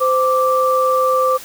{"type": "tone pair together", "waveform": "sine", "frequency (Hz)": [516.4, 1172], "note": ["C5", "D6"], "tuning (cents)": [-23, -4], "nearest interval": "octave + major second", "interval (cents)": 1419, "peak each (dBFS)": -15, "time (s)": [0, 1.38], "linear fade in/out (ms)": 20, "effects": ["white hiss -36 dBFS RMS until 1.44 s"]}